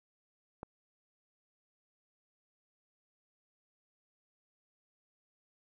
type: click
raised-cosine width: 1 ms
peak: -27 dBFS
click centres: 0.631 s
effects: none